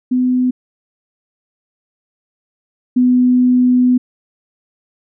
sine tone pair in turn, 252.1 / 249.9 Hz, B3 / B3, +36 / +21 cents, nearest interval unison, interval 15 cents, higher first, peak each -11 / -8 dBFS, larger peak second, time 0.11-0.51 / 2.96-3.98 s, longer second, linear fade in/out 10 ms, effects none

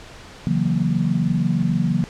sine chord, F# dominant seventh, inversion second, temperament equal, 138.59 / 164.81 / 185 / 233.1 Hz, C#3 / E3 / F#3 / A#3, 0 / 0 / 0 / 0 cents, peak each -24 / -21 / -22 / -24 dBFS, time 0.47-2.04 s, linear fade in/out 0 ms, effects pink hiss -41 dBFS RMS until 2.09 s + low-pass 6000 Hz 12 dB/octave

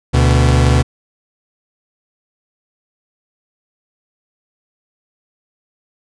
40% pulse tone pair together, 72.74 / 123.1 Hz, D2 / B2, -16 / -5 cents, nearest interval major sixth, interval 911 cents, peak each -11 dBFS, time 0.13-0.83 s, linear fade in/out 20 ms, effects resampled to 22050 Hz

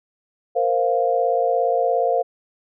sine chord, Bb suspended second, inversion none, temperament equal, 466.2 / 523.3 / 698.5 Hz, Bb4 / C5 / F5, 0 / 0 / 0 cents, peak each -22 / -21 / -20 dBFS, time 0.55-2.23 s, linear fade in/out 20 ms, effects none

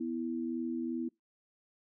sine tone pair together, 246.9 / 329.6 Hz, B3 / E4, 0 / 0 cents, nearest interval perfect fourth, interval 500 cents, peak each -35 / -36 dBFS, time 0-1.09 s, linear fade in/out 10 ms, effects noise-tail reverb RT60 0.2 s tail -25 dB re dry

